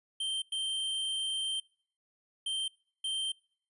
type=tone bursts at uneven times; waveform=square; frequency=3136 Hz; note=G7; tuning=in tune; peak=-32 dBFS; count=4; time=0.2-0.42 / 0.52-1.6 / 2.46-2.68 / 3.04-3.32 s; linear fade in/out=5 ms; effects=noise-tail reverb RT60 0.6 s tail -26 dB re dry + resampled to 24000 Hz